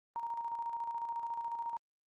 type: tone with tremolo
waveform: sine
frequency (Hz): 932.3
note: A#5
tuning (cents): 0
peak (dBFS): -34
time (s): 0.16-1.77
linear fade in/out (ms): 0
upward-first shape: square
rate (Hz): 14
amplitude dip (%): 45
effects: Opus 24 kbps